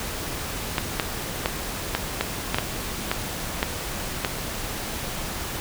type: clicks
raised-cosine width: 0.3 ms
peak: -5 dBFS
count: 10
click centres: 0.782 / 0.998 / 1.459 / 1.95 / 2.21 / 2.545 / 2.585 / 3.115 / 3.629 / 4.248 s
effects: pink hiss -31 dBFS RMS until 5.6 s